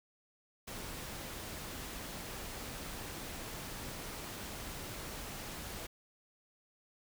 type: noise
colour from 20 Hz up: pink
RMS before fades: -44 dBFS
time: 0.67-5.87 s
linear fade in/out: 10 ms
effects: none